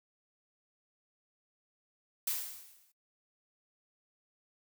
blue noise with exponential decay, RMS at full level -31 dBFS, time 2.27-2.92 s, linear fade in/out 5 ms, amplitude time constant 140 ms, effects noise-tail reverb RT60 0.1 s tail -18 dB re dry

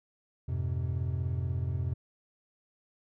triangle chord, F minor, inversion none, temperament equal with one note detuned, 87.31 / 103.83 / 128.12 Hz, F2 / Ab2 / C3, 0 / 0 / -36 cents, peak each -30 / -36 / -31 dBFS, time 0.48-1.94 s, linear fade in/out 10 ms, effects none

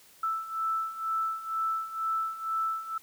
sine beating tone pair, 1318.5 / 1320.6 Hz, E6 / E6, 0 / +3 cents, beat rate 2.1 Hz, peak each -34 / -30 dBFS, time 0.23-2.98 s, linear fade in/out 5 ms, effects white hiss -57 dBFS RMS until 3.02 s

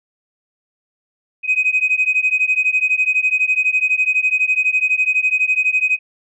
sine beating tone pair, 2509 / 2521 Hz, D#7 / D#7, +14 / +22 cents, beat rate 12 Hz, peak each -16 dBFS, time 1.43-5.99 s, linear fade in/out 50 ms, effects tanh soft clip ceiling -7 dBFS

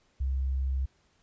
sine tone, 66.3 Hz, C2, 23 cents sharp, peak -26 dBFS, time 0.2-0.86 s, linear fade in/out 10 ms, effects pink hiss -68 dBFS RMS until 1.22 s + resampled to 16000 Hz

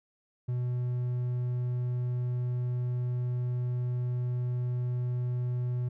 triangle tone, 123.47 Hz, B2, in tune, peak -26 dBFS, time 0.48-5.89 s, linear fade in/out 10 ms, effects none

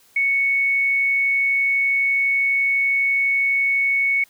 sine tone, 2217 Hz, C#7, in tune, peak -16 dBFS, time 0.16-4.24 s, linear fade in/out 5 ms, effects white hiss -55 dBFS RMS until 4.29 s

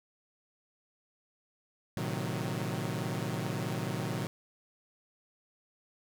sawtooth chord, A diminished seventh, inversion none, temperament equal with one note detuned, 112.57 / 130.81 / 155.56 / 185 Hz, A2 / C3 / Eb3 / Gb3, +40 / 0 / 0 / 0 cents, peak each -34 dBFS, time 1.97-4.27 s, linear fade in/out 0 ms, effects none

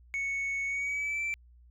sine tone with pitch glide, 2215 to 2335 Hz, C#7 to D7, -2 to -11 cents, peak -27 dBFS, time 0.14-1.34 s, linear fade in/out 0 ms, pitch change +91 cents, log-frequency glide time 0.66-1.22 s, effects tanh soft clip ceiling -29 dBFS + added 60 Hz sine -54 dBFS peak until 1.7 s

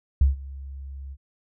sine tone with ADSR envelope, 68.2 Hz, C#2, 28 cents flat, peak -12 dBFS, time 0.21-1.17 s, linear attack 4 ms, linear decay 140 ms, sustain -22 dB, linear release 48 ms, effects none

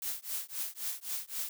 blue noise with tremolo, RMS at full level -34 dBFS, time 0.02-1.49 s, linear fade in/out 2 ms, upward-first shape triangle, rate 3.8 Hz, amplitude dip 100%, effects none

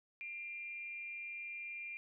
sine tone with amplitude modulation, 2387 Hz, D7, 28 cents sharp, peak -40 dBFS, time 0.21-1.97 s, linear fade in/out 0 ms, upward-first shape sine, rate 293 Hz, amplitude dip 50%, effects none

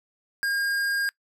sine tone with hard clipping, 1617 Hz, G#6, 47 cents flat, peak -25 dBFS, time 0.43-1.09 s, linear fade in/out 0 ms, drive 13 dB, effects noise-tail reverb RT60 0.1 s tail -23 dB re dry

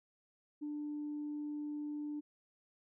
sine tone, 296.4 Hz, D4, 16 cents sharp, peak -37 dBFS, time 0.61-2.21 s, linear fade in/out 20 ms, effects tanh soft clip ceiling -34 dBFS

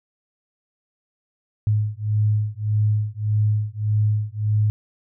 sine beating tone pair, 105.3 / 107 Hz, G#2 / A2, +24 / -48 cents, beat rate 1.7 Hz, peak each -21 dBFS, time 1.67-4.7 s, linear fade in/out 0 ms, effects none

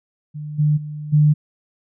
sine tone with level steps, 150 Hz, D3, 37 cents sharp, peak -27 / -13 / -27 / -10 dBFS, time 0.34-1.34 s, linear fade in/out 20 ms, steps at 0.58 / 0.76 / 1.12 s, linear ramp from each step 20 ms, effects none

